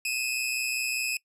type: tone pair together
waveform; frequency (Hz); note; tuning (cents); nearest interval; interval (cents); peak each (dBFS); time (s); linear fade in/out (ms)
sawtooth; 2500 / 2625; D#7 / E7; +8 / -8; minor second; 84; -27; 0.05-1.17; 2
effects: noise-tail reverb RT60 0.1 s tail -22 dB re dry + resampled to 32000 Hz